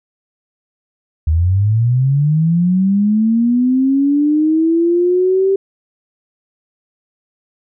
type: linear sweep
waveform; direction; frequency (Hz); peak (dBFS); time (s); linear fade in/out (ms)
sine; up; 75.3 to 392; -10; 1.27-5.56; 5
effects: none